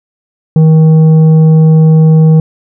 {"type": "tone with tanh clipping", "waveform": "sine", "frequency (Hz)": 158.5, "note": "D#3", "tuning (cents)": 32, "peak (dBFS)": -3, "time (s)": [0.56, 2.4], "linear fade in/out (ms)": 2, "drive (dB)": 7, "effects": []}